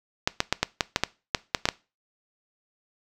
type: clicks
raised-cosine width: 0.2 ms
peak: -3 dBFS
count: 11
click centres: 0.275 / 0.404 / 0.526 / 0.63 / 0.808 / 0.961 / 1.036 / 1.348 / 1.548 / 1.655 / 1.688 s
effects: noise-tail reverb RT60 0.3 s tail -21 dB re dry